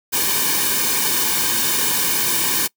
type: noise with comb filter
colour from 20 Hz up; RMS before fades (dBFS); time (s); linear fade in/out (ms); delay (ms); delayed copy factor
white; -19; 0.12-2.68; 20; 1.5; -0.95
effects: noise-tail reverb RT60 0.1 s tail -24 dB re dry